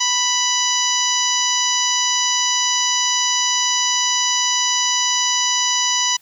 harmonic tone, 987.8 Hz, B5, in tune, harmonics 1 / 2 / 3 / 4 / 5 / 6 / 7, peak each -24 / -27 / -22 / -26 / -25 / -20 / -27 dBFS, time 0-6.17 s, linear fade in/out 10 ms, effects white hiss -54 dBFS RMS until 6.21 s

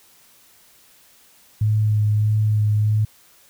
sine tone with vibrato, 106.5 Hz, G#2, 44 cents sharp, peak -15 dBFS, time 1.61-3.05 s, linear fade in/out 5 ms, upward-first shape sine, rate 1.6 Hz, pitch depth 16 cents each way, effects white hiss -53 dBFS RMS until 3.49 s

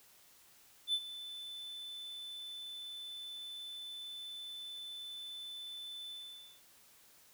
triangle tone with ADSR envelope, 3515 Hz, A7, 2 cents flat, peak -27 dBFS, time 0.87-6.62 s, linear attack 65 ms, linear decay 58 ms, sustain -15 dB, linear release 510 ms, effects white hiss -63 dBFS RMS until 7.33 s

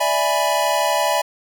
square chord, E dominant seventh, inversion third, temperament equal, 587.3 / 659.3 / 830.6 / 987.8 Hz, D5 / E5 / G#5 / B5, 0 / 0 / 0 / 0 cents, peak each -23 dBFS, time 0-1.22 s, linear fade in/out 10 ms, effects none

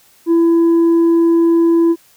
triangle tone with tanh clipping, 334.6 Hz, E4, 26 cents sharp, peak -9 dBFS, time 0.26-1.96 s, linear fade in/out 50 ms, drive 7 dB, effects white hiss -50 dBFS RMS until 2.16 s

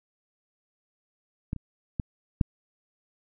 clicks, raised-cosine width 5 ms, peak -17 / -26 / -15 / -8 dBFS, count 4, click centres 1.531 / 1.563 / 1.998 / 2.412 s, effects none

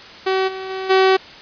sawtooth tone with level steps, 380 Hz, F#4, 46 cents sharp, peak -12 / -23 / -20 / -7 dBFS, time 0.26-1.17 s, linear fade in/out 10 ms, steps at 0.47 / 0.69 / 0.89 s, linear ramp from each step 20 ms, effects white hiss -38 dBFS RMS until 1.41 s + resampled to 11025 Hz

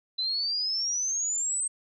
sine exponential sweep, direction up, 3997 to 8372 Hz, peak -26 dBFS, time 0.18-1.68 s, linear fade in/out 10 ms, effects none

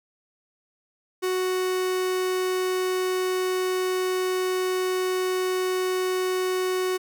45% pulse tone, 370 Hz, F#4, in tune, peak -23 dBFS, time 1.22-6.98 s, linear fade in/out 20 ms, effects none

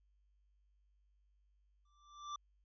square tone with exponential growth, 1174.7 Hz, D6, in tune, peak -40 dBFS, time 1.85-2.36 s, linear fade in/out 5 ms, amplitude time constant 110 ms, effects added 50 Hz sine -70 dBFS peak until 2.64 s + resampled to 16000 Hz

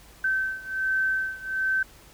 sine beating tone pair, 1542 / 1543.3 Hz, G6 / G6, -29 / -27 cents, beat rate 1.3 Hz, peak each -26 / -28 dBFS, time 0.24-1.83 s, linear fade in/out 5 ms, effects added 50 Hz sine -54 dBFS peak until 2.13 s + pink hiss -52 dBFS RMS until 2.13 s

